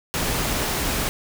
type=noise; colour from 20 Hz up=pink; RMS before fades=-24 dBFS; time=0.14-1.09 s; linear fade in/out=0 ms; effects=none